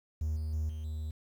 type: tone with level steps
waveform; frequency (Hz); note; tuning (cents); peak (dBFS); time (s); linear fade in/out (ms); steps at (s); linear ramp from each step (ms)
triangle; 77.78; D#2; 0; -27 / -30 / -27 / -34 / -32; 0.21-1.11; 5; 0.36 / 0.53 / 0.69 / 0.84; 5
effects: tanh soft clip ceiling -23 dBFS + 10-bit

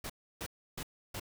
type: noise bursts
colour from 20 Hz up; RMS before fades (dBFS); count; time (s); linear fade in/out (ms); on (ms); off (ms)
pink; -40; 4; 0.04-1.198; 5; 57; 310
effects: none

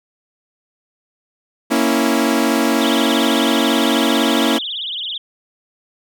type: chord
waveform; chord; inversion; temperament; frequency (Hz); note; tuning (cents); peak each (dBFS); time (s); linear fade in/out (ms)
sawtooth; A# diminished; none; equal; 233.1 / 277.2 / 329.6; A#3 / C#4 / E4; 0 / 0 / 0; -14 / -14 / -15; 1.7-4.59; 20
type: tone with vibrato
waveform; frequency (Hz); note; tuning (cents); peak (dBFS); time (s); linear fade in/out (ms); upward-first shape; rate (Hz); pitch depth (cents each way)
sine; 3322; G#7; 0; -22; 2.81-5.18; 5; triangle; 18; 250
effects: none

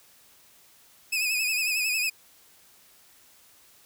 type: tone with vibrato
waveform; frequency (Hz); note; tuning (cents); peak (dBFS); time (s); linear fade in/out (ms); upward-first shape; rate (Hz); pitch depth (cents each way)
sawtooth; 2534; D#7; +31; -21; 1.12-2.1; 10; sine; 11; 66
effects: white hiss -57 dBFS RMS until 3.85 s

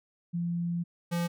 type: tone pair in turn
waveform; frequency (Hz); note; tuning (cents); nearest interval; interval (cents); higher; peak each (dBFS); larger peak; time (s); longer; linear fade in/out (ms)
sine / square; 171.8 / 171.8; F3 / F3; -28 / -28; unison; 0; neither; -28; neither; 0.33-0.84 / 1.11-1.28; first; 20
effects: none

